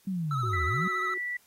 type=linear two-way sweep; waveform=sine; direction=down then up; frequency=197.7 to 72.2 to 197.7 Hz; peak=-28 dBFS; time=0.07-0.88 s; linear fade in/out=5 ms; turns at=0.65 s
type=tone with vibrato; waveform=triangle; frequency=1300 Hz; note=E6; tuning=24 cents flat; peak=-28 dBFS; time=0.31-1.14 s; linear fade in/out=2 ms; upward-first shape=sine; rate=14 Hz; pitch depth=54 cents each way
type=tone; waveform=sine; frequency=370 Hz; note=F#4; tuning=in tune; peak=-38 dBFS; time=0.43-1.18 s; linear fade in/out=5 ms
type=tone with pitch glide; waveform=sine; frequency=1975.5 to 1959.6 Hz; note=B6 to B6; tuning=0 to -14 cents; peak=-30 dBFS; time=0.53-1.37 s; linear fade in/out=5 ms; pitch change=-14 cents; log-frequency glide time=0.68-1.26 s
effects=white hiss -63 dBFS RMS until 1.46 s + AAC 48 kbps